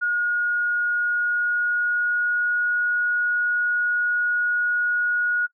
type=tone with pitch glide; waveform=sine; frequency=1439 to 1449.8 Hz; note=F#6 to F#6; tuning=-49 to -36 cents; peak=-19 dBFS; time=0.01-5.47 s; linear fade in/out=20 ms; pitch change=+13 cents; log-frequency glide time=0.85-2.75 s; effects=noise-tail reverb RT60 0.1 s tail -21 dB re dry